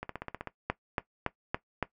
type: two click trains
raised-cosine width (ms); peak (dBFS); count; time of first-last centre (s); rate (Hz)
0.5; -21 / -13; 8 / 5; 0.03-0.473 / 0.7-1.827; 15.8 / 3.55
effects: noise-tail reverb RT60 0.1 s tail -17 dB re dry